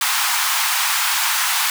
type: high-pass noise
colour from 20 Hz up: pink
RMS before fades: -19 dBFS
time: 0.01-1.7 s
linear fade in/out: 2 ms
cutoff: 850 Hz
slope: 48 dB/octave
effects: none